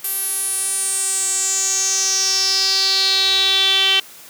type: tone with band-pass filter sweep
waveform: sawtooth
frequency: 385.8 Hz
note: G4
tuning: 28 cents flat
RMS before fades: -18 dBFS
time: 0.04-4 s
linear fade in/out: 5 ms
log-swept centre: 12000 to 3100 Hz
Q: 6.9
effects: white hiss -41 dBFS RMS until 4.29 s + high-pass 150 Hz 12 dB/octave